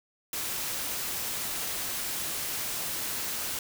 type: noise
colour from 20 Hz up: white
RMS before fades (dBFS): -33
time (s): 0.33-3.59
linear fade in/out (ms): 2
effects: none